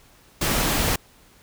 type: noise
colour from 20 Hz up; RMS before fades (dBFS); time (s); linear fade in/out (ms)
pink; -22; 0.41-0.96; 5
effects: pink hiss -54 dBFS RMS until 1.42 s